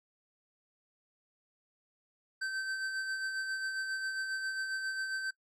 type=tone with tremolo; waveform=square; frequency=1548 Hz; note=G6; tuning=22 cents flat; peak=-33 dBFS; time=2.41-5.31 s; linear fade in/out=10 ms; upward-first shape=sine; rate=7.4 Hz; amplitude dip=40%; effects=noise-tail reverb RT60 0.1 s tail -22 dB re dry + low-pass 7000 Hz 12 dB/octave